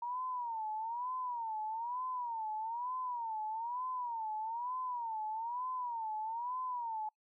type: tone with vibrato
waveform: sine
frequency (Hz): 937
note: A#5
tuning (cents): +9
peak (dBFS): -36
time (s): 0.02-7.09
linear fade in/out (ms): 5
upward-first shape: sine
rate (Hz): 1.1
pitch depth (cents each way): 150
effects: noise-tail reverb RT60 0.1 s tail -25 dB re dry